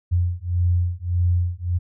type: beating tone pair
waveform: sine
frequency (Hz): 87.31 / 89.01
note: F2 / F2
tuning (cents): 0 / +33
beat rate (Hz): 1.7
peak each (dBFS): -21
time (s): 0.11-1.79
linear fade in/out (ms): 20
effects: none